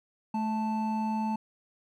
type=tone pair together; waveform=triangle; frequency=217.3 / 880 Hz; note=A3 / A5; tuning=-21 / 0 cents; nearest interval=2 octaves; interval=2421 cents; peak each=-27 / -30 dBFS; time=0.34-1.36 s; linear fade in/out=5 ms; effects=none